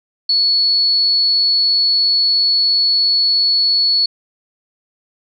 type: tone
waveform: sine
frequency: 4403 Hz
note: C#8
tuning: 13 cents flat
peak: -11 dBFS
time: 0.29-4.06 s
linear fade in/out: 5 ms
effects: none